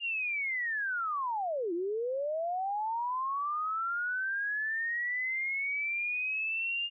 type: linear two-way sweep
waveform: sine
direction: down then up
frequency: 2832 to 329.6 to 2832 Hz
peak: -30 dBFS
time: 0-6.9 s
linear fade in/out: 50 ms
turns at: 1.73 s
effects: none